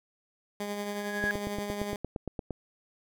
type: tone with tremolo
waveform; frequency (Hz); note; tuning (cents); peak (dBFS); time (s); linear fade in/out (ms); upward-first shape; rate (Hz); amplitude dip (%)
15% pulse; 204.8; G#3; -24; -25; 0.6-1.96; 2; triangle; 11; 40
type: tone with exponential growth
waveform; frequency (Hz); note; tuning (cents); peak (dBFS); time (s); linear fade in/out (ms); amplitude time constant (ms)
sine; 1661.2; G#6; 0; -24; 0.75-1.31; 0; 120
type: click train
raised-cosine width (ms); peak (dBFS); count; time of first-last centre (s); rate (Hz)
2; -20; 12; 1.24-2.507; 8.68
effects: none